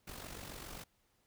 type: noise with amplitude modulation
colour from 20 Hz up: pink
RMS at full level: -45 dBFS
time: 0.07-0.84 s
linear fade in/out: 10 ms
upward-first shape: sine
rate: 47.3 Hz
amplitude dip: 60%
effects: pink hiss -75 dBFS RMS until 1.26 s